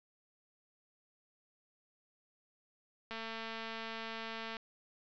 click train, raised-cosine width 0.3 ms, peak -27 dBFS, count 329, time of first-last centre 3.11-4.568 s, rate 225 Hz, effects resampled to 16000 Hz

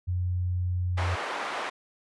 sine tone, 90 Hz, F#2, 47 cents flat, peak -25 dBFS, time 0.07-1.16 s, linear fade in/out 20 ms
white band-pass noise, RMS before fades -33 dBFS, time 0.97-1.7 s, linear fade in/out 10 ms, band 460 to 1500 Hz, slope 12 dB/octave
effects resampled to 24000 Hz

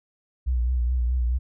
sine tone with vibrato, 61.4 Hz, B1, 9 cents flat, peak -20 dBFS, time 0.46-1.39 s, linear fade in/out 20 ms, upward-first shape triangle, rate 4.7 Hz, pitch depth 76 cents each way, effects none

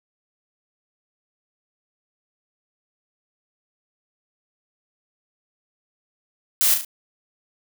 blue noise with echo, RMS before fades -18 dBFS, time 6.61-6.74 s, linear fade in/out 0 ms, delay 36 ms, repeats 3, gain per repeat -6 dB, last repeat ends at 6.848 s, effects none

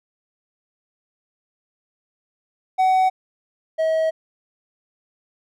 triangle tone pair in turn, 751 / 640.1 Hz, F#5 / D#5, +26 / +49 cents, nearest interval minor third, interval 277 cents, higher first, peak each -12 / -15 dBFS, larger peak first, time 2.78-3.1 / 3.78-4.11 s, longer second, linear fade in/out 20 ms, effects none

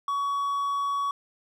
triangle tone, 1125 Hz, C#6, 25 cents sharp, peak -23 dBFS, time 0.08-1.11 s, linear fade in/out 2 ms, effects none

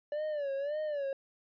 triangle tone with vibrato, 580 Hz, D5, 22 cents flat, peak -30 dBFS, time 0.12-1.13 s, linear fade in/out 2 ms, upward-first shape sine, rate 1.8 Hz, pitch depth 110 cents each way, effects resampled to 11025 Hz

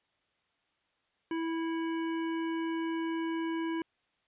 harmonic tone with a mistuned harmonic, 328.1 Hz, E4, 8 cents flat, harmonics 1 / 3 / 5 / 7 / 9, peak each -31 / -41 / -45 / -48 / -50 dBFS, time 1.31-3.82 s, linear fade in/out 2 ms, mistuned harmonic 7, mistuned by -34 cents, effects white hiss -75 dBFS RMS until 4.27 s + resampled to 8000 Hz

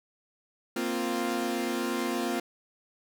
sawtooth chord, Bb suspended second, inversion none, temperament equal, 233.1 / 261.6 / 349.2 Hz, Bb3 / C4 / F4, 0 / 0 / 0 cents, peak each -29 / -29 / -28 dBFS, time 0.76-2.4 s, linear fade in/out 5 ms, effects none

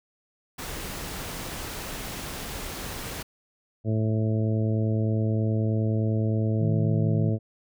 pink noise, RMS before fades -35 dBFS, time 0.58-3.23 s, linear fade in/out 10 ms
harmonic tone, 109.6 Hz, A2, 6 cents flat, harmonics 1 / 2 / 3 / 4 / 5 / 6, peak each -23 / -29 / -33 / -35 / -37 / -39 dBFS, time 3.84-7.39 s, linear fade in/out 50 ms
sine tone, 155.56 Hz, D#3, in tune, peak -25 dBFS, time 6.6-7.31 s, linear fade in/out 20 ms
effects none

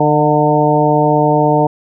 harmonic tone with a mistuned harmonic, 150.6 Hz, D3, 44 cents sharp, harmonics 1 / 2 / 3 / 4 / 5 / 6, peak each -16 / -16 / -16 / -16 / -16 / -16 dBFS, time 0-1.67 s, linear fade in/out 5 ms, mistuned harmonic 5, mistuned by -38 cents, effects none

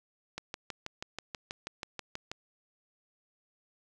click train, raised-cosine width 0.2 ms, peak -20 dBFS, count 13, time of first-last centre 0.38-2.315 s, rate 6.2 Hz, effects none

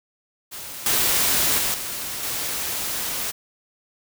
white noise with level steps, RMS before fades -35 / -20 / -23 / -30 / -27 dBFS, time 0.51-3.32 s, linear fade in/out 20 ms, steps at 0.86 / 1.58 / 1.74 / 2.23 s, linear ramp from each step 2 ms, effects none

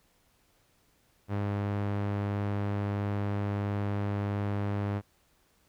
sawtooth tone with low-pass filter, 101.5 Hz, G#2, 39 cents flat, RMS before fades -31 dBFS, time 1.28-5.02 s, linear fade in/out 50 ms, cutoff 2000 Hz, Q 0.61, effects pink hiss -68 dBFS RMS until 5.68 s

